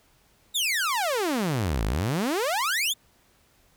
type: exponential two-way sweep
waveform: sawtooth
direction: down then up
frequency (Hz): 3845 to 48.76 to 3701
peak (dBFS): -20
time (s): 0.54-2.94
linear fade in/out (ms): 20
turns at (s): 1.85
effects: pink hiss -62 dBFS RMS until 3.76 s